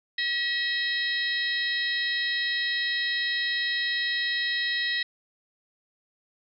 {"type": "harmonic tone with a mistuned harmonic", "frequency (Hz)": 640, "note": "D#5", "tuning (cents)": 49, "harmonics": [3, 4, 5, 6, 7, 8], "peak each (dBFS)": [-27, -39, -37, -30, -37, -39], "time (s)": [0.18, 5.03], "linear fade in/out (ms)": 5, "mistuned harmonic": 7, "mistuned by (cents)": -78, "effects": []}